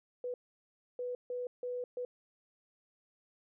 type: tone bursts at uneven times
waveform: sine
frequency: 493.9 Hz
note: B4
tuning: in tune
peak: -35 dBFS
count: 5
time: 0.24-0.34 / 0.99-1.15 / 1.3-1.47 / 1.63-1.84 / 1.97-2.05 s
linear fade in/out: 2 ms
effects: none